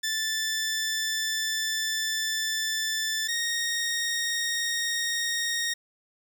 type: tone pair in turn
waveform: 15% pulse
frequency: 1760 / 1863.6 Hz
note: A6 / A#6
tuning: 0 / -1 cents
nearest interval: minor second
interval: 99 cents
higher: second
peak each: -20 dBFS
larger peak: neither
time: 0.03-3.28 / 3.28-5.74 s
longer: first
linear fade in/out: 10 ms
effects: 9-bit